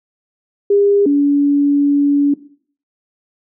sine tone pair in turn, 403.7 / 285.5 Hz, G#4 / D4, -49 / -49 cents, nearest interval tritone, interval 600 cents, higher first, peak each -9 dBFS, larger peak neither, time 0.7-1.06 / 1.06-2.34 s, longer second, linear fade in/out 5 ms, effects noise-tail reverb RT60 0.5 s tail -17 dB re dry

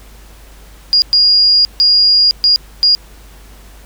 sine tone bursts at uneven times, 4849 Hz, D#8, 45 cents flat, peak -6 dBFS, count 5, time 0.93-1.02 / 1.13-1.65 / 1.8-2.31 / 2.44-2.56 / 2.83-2.95 s, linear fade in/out 0 ms, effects added 50 Hz sine -37 dBFS peak until 3.85 s + pink hiss -43 dBFS RMS until 3.85 s

